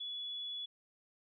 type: tone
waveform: sine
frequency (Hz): 3409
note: G#7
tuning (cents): +45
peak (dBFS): -39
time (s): 0-0.66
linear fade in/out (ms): 10
effects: none